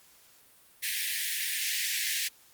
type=high-pass noise; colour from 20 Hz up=pink; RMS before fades=-31 dBFS; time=0.82-2.29 s; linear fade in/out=20 ms; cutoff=1700 Hz; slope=96 dB/octave; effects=white hiss -59 dBFS RMS until 2.53 s + Opus 48 kbps